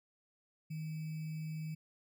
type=tone with sample-and-hold; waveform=sine; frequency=157.2 Hz; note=D#3; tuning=18 cents sharp; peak=-38 dBFS; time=0.7-1.75 s; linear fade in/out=10 ms; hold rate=2450 Hz; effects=none